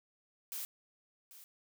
blue noise with echo, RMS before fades -41 dBFS, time 0.52-0.65 s, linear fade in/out 0 ms, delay 790 ms, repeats 1, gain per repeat -14 dB, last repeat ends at 1.44 s, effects none

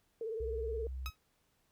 sine tone with vibrato, 447.2 Hz, A4, 28 cents sharp, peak -36 dBFS, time 0.21-0.87 s, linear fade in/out 2 ms, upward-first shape sine, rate 19 Hz, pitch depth 70 cents each way
sine tone, 64.8 Hz, C2, 16 cents flat, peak -38 dBFS, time 0.4-1.1 s, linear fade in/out 5 ms
15% pulse tone with exponential decay, 1275 Hz, D#6, 42 cents sharp, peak -30 dBFS, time 1.06-1.16 s, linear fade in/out 0 ms, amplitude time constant 21 ms
effects pink hiss -75 dBFS RMS until 1.71 s

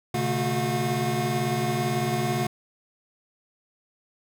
square tone cluster, 124.5 / 142.5 / 220.9 / 362 / 719 Hz, B2 / C#3 / A3 / F#4 / F#5, +14 / +48 / +7 / -38 / -50 cents, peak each -31 dBFS, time 0.14-2.47 s, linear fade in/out 5 ms, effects none

